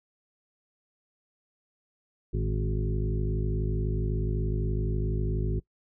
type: harmonic tone with a mistuned harmonic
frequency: 52 Hz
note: G#1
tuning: 3 cents sharp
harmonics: 1 / 2 / 3 / 4 / 5 / 7 / 8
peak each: -28 / -31 / -34 / -41 / -41 / -36 / -42 dBFS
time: 2.33-5.6 s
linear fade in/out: 10 ms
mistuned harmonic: 2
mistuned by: +74 cents
effects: noise-tail reverb RT60 0.1 s tail -21 dB re dry